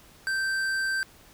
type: tone with tanh clipping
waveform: sine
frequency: 1561 Hz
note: G6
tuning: 8 cents flat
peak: -27 dBFS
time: 0.27-1.03 s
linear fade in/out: 0 ms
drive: 13 dB
effects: pink hiss -54 dBFS RMS until 1.33 s